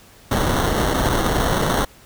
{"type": "noise with sample-and-hold", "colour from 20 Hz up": "pink", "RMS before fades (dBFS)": -19, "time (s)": [0.31, 1.85], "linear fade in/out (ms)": 5, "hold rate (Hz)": 2450, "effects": ["pink hiss -48 dBFS RMS until 2.05 s"]}